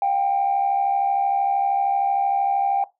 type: tone pair together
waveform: sine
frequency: 719 / 792 Hz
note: F#5 / G5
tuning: -50 / +18 cents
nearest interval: major second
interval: 168 cents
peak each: -25 / -17 dBFS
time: 0.02-2.84 s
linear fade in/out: 2 ms
effects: noise-tail reverb RT60 0.2 s tail -19 dB re dry + tanh soft clip ceiling -13 dBFS